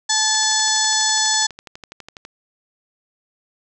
harmonic tone, 868 Hz, A5, 24 cents flat, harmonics 1 / 2 / 4 / 5 / 6 / 7 / 8 / 9, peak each -24 / -24 / -24 / -24 / -24 / -24 / -24 / -24 dBFS, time 0.09-1.47 s, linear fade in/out 10 ms
click train, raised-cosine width 0.2 ms, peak -19 dBFS, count 24, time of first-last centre 0.35-2.251 s, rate 12.1 Hz
effects none

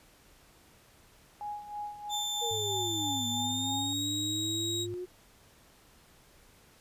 sine tone with tremolo, 830.6 Hz, G#5, in tune, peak -34 dBFS, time 1.41-3.93 s, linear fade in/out 0 ms, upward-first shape sine, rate 3.1 Hz, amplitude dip 70%
30% pulse tone with pitch glide, 3553 to 3808 Hz, A7 to A#7, +16 to +36 cents, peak -29 dBFS, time 2.09-4.87 s, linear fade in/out 50 ms, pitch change +120 cents, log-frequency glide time 3.33-4.07 s
sine linear two-way sweep, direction down then up, 480 to 236.7 to 364.8 Hz, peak -35 dBFS, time 2.41-5.06 s, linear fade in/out 20 ms, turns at 3.27 s
sine tone, 103.83 Hz, G#2, in tune, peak -39 dBFS, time 2.51-4.94 s, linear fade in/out 0 ms
effects pink hiss -60 dBFS RMS until 6.8 s + resampled to 32000 Hz

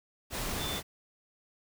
sine tone in noise, 3526 Hz, A7, 3 cents sharp, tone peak -37 dBFS, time 0.58-0.81 s, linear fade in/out 50 ms, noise pink, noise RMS -35 dBFS, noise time 0.3-0.83 s, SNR -5 dB, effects none

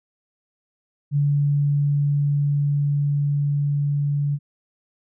sine tone with level ramp, 143.9 Hz, D3, 35 cents flat, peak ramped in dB -16 to -19 dBFS, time 1.11-4.39 s, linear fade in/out 50 ms, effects none

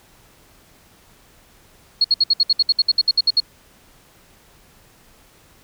sine tone bursts, 4322 Hz, C#8, 45 cents flat, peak -11 dBFS, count 15, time 2.01-3.402 s, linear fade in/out 5 ms, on 34 ms, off 63 ms, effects pink hiss -52 dBFS RMS until 5.63 s

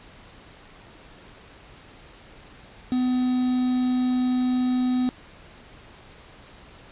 triangle tone with quantisation, 252 Hz, B3, 35 cents sharp, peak -18 dBFS, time 2.92-5.09 s, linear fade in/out 0 ms, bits 6, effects pink hiss -48 dBFS RMS until 6.91 s + resampled to 8000 Hz

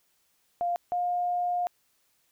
sine tone pair in turn, 698.5 / 710.3 Hz, F5 / F5, 0 / +29 cents, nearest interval unison, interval 29 cents, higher second, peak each -25 dBFS, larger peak neither, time 0.61-0.76 / 0.92-1.67 s, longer second, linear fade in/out 0 ms, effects white hiss -70 dBFS RMS until 2.31 s

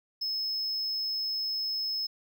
triangle tone, 5190 Hz, E8, 28 cents flat, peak -28 dBFS, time 0.21-2.07 s, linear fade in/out 10 ms, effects none

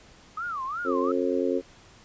sine tone with vibrato, 1219 Hz, D#6, 36 cents flat, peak -29 dBFS, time 0.37-1.12 s, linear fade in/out 5 ms, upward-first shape sine, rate 2.8 Hz, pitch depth 280 cents each way
harmonic tone, 89.7 Hz, F2, 47 cents sharp, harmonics 3 / 4 / 5 / 6, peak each -28 / -28 / -28 / -30 dBFS, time 0.84-1.62 s, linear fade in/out 50 ms
effects pink hiss -53 dBFS RMS until 2.04 s + resampled to 16000 Hz

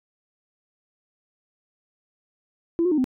sine tone with pitch steps, 336.6 / 361.2 / 305.9 / 256.7 Hz, E4 / F#4 / D#4 / C4, +36 / -42 / -29 / -33 cents, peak -17 dBFS, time 2.79-3.042 s, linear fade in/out 0 ms, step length 63 ms, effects tanh soft clip ceiling -13 dBFS

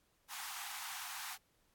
pink high-pass noise, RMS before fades -45 dBFS, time 0.28-1.38 s, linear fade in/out 50 ms, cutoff 750 Hz, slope 96 dB/octave, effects pink hiss -75 dBFS RMS until 1.74 s + AAC 64 kbps

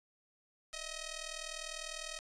5% pulse ring-modulated tone, 630 Hz, D#5, 21 cents sharp, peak -27 dBFS, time 0.73-2.19 s, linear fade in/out 0 ms, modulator 1240 Hz, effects resampled to 22050 Hz

